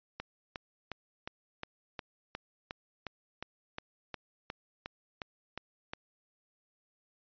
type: click train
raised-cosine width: 0.3 ms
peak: -22 dBFS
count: 17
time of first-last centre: 0.2-5.935 s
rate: 2.79 Hz
effects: resampled to 11025 Hz